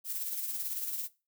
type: noise with tremolo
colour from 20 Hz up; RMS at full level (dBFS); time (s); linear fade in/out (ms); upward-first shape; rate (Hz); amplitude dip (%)
violet; -34; 0.04-1.09; 50; sine; 18; 45
effects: noise-tail reverb RT60 0.3 s tail -20 dB re dry